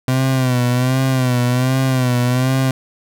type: tone with vibrato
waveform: 30% pulse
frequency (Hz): 127.5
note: C3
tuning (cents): -44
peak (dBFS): -11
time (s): 0.08-2.71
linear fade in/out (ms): 2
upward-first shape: sine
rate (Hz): 1.3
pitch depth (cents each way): 68
effects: none